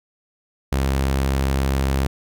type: tone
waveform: sawtooth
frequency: 67.4 Hz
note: C#2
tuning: 48 cents flat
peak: -14 dBFS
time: 0.72-2.07 s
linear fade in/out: 5 ms
effects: none